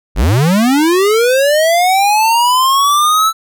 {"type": "linear sweep", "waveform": "square", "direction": "up", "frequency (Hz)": [36.71, 1326], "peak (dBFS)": -9, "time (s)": [0.15, 3.33], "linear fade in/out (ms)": 50, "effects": []}